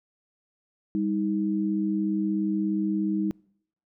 sine tone pair together, 199 / 315.9 Hz, G3 / D#4, +26 / +26 cents, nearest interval minor sixth, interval 800 cents, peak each -26 dBFS, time 0.95-3.31 s, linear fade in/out 0 ms, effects noise-tail reverb RT60 0.7 s tail -26 dB re dry

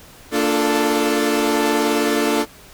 sawtooth chord, Bb major seventh, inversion none, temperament equal with one note detuned, 229.5 / 293.7 / 349.2 / 440 Hz, Bb3 / D4 / F4 / A4, -27 / 0 / 0 / 0 cents, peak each -20 / -16 / -20 / -17 dBFS, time 0.31-2.46 s, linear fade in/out 50 ms, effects pink hiss -44 dBFS RMS until 2.73 s

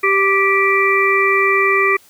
harmonic tone, 391.3 Hz, G4, 3 cents flat, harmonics 1 / 3 / 5 / 6, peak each -17 / -17 / -17 / -17 dBFS, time 0.03-1.97 s, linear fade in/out 10 ms, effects white hiss -49 dBFS RMS until 2.09 s

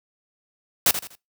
white noise with echo, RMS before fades -17 dBFS, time 0.86-0.91 s, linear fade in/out 2 ms, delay 81 ms, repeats 3, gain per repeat -10 dB, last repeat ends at 1.153 s, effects noise-tail reverb RT60 0.2 s tail -22 dB re dry + high-pass 80 Hz 12 dB/octave

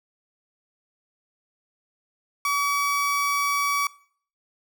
30% pulse tone, 1140 Hz, C#6, 48 cents sharp, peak -19 dBFS, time 2.45-3.87 s, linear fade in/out 2 ms, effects noise-tail reverb RT60 0.5 s tail -20 dB re dry

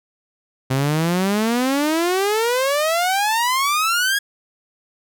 sawtooth exponential sweep, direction up, 128.7 to 1668 Hz, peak -13 dBFS, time 0.7-4.19 s, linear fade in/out 10 ms, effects none

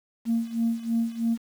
sine tone with tremolo, 230 Hz, A#3, 23 cents flat, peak -19 dBFS, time 0.25-1.38 s, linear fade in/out 50 ms, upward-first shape sine, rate 3.1 Hz, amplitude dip 85%, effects tanh soft clip ceiling -17 dBFS + 8-bit

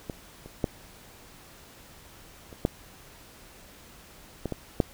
clicks, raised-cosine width 2 ms, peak -19 / -29 / -11 / -30 / -9 / -16 / -17 / -7 dBFS, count 8, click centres 0.098 / 0.46 / 0.642 / 2.528 / 2.651 / 4.457 / 4.523 / 4.802 s, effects pink hiss -51 dBFS RMS until 4.93 s

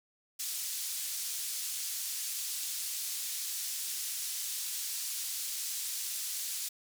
pink band-pass noise, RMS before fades -37 dBFS, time 0.39-6.69 s, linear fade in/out 10 ms, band 5400 to 16000 Hz, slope 12 dB/octave, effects none

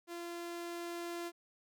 sawtooth tone with level ramp, 343.5 Hz, F4, 29 cents flat, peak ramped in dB -38 to -35 dBFS, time 0.07-1.32 s, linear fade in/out 50 ms, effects none

